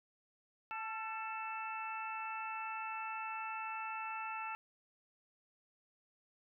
harmonic tone with a mistuned harmonic, 440.3 Hz, A4, 1 cent sharp, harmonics 2 / 3 / 4 / 5 / 6, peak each -43 / -44 / -53 / -54 / -45 dBFS, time 0.71-4.55 s, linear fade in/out 0 ms, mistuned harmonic 3, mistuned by +36 cents, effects none

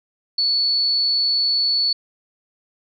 sine tone, 4435 Hz, C#8, in tune, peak -16 dBFS, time 0.38-1.93 s, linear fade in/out 5 ms, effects none

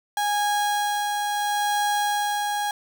35% pulse tone with tremolo, 825 Hz, G#5, 12 cents flat, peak -19 dBFS, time 0.17-2.71 s, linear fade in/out 2 ms, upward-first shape sine, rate 0.74 Hz, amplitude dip 30%, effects 8-bit

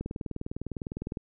click train, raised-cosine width 3 ms, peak -21 dBFS, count 24, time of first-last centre 0.01-1.172 s, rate 19.8 Hz, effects none

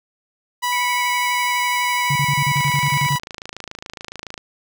sawtooth tone, 982 Hz, B5, 10 cents flat, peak -15 dBFS, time 0.62-3.19 s, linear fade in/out 20 ms
sine tone with vibrato, 2224 Hz, C#7, 5 cents sharp, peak -23 dBFS, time 0.72-3.09 s, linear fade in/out 5 ms, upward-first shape triangle, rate 12 Hz, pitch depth 39 cents each way
sine tone bursts, 142.2 Hz, C#3, 45 cents sharp, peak -18 dBFS, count 12, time 2.1-3.158 s, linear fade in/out 5 ms, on 57 ms, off 34 ms
click train, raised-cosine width 0.2 ms, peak -15 dBFS, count 50, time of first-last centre 2.57-4.378 s, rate 27.1 Hz
effects none

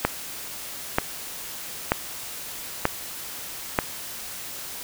click train, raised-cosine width 0.5 ms, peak -3 dBFS, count 5, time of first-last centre 0.05-3.788 s, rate 1.07 Hz, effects white hiss -36 dBFS RMS until 4.83 s

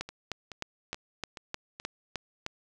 two click trains, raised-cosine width 0.2 ms, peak -24 / -16 dBFS, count 5 / 9, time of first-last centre 0.09-1.799 / 0.01-2.464 s, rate 2.34 / 3.26 Hz, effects none

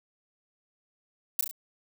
violet noise with echo, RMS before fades -24 dBFS, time 1.39-1.41 s, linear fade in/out 2 ms, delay 34 ms, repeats 3, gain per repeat -5 dB, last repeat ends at 1.512 s, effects none

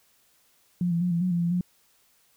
sine tone with pitch steps, 176.7 / 169.2 / 178.5 / 169.7 / 182.5 / 172.2 / 171.1 / 178.5 Hz, F3 / E3 / F3 / F3 / F#3 / F3 / F3 / F3, +21 / +45 / +38 / -49 / -24 / -24 / -35 / +38 cents, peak -22 dBFS, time 0.81-1.61 s, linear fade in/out 2 ms, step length 100 ms, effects white hiss -64 dBFS RMS until 2.36 s

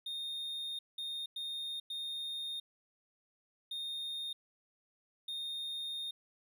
triangle tone bursts at uneven times, 3677 Hz, A#7, 24 cents flat, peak -36 dBFS, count 6, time 0.06-0.79 / 0.98-1.26 / 1.36-1.8 / 1.9-2.6 / 3.71-4.33 / 5.28-6.11 s, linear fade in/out 5 ms, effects none

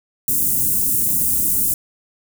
white band-stop noise, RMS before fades -18 dBFS, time 0.28-1.74 s, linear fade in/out 2 ms, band 300 to 8400 Hz, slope 24 dB/octave, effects none

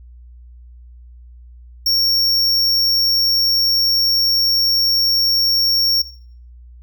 square tone, 5510 Hz, F8, 24 cents flat, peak -14 dBFS, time 1.86-6.02 s, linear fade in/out 5 ms, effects noise-tail reverb RT60 0.5 s tail -17 dB re dry + added 60 Hz sine -38 dBFS peak until 6.82 s

